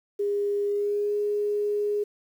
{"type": "tone with pitch glide", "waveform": "sine", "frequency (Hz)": [407, 414.1], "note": ["G#4", "G#4"], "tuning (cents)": [-35, -5], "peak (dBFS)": -23, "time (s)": [0.19, 2.04], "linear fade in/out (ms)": 10, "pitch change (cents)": 30, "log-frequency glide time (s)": [0.64, 1.16], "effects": ["9-bit"]}